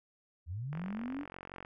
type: linear sweep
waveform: sine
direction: up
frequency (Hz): 74.9 to 300.1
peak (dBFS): -36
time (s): 0.46-1.26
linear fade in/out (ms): 50
type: click train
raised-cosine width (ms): 0.5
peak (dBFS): -30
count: 43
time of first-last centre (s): 0.73-1.649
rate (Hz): 45.7
effects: none